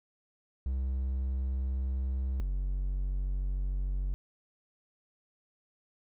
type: tone pair in turn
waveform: triangle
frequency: 65.41 / 46.79 Hz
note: C2 / F#1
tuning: 0 / +20 cents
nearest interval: tritone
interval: 580 cents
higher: first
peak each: -27 dBFS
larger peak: neither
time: 0.66-2.4 / 2.4-4.14 s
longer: neither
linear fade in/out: 0 ms
effects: none